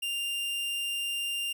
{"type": "tone", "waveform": "45% pulse", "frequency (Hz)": 2794, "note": "F7", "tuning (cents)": 0, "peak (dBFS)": -30, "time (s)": [0.02, 1.53], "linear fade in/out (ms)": 10, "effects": []}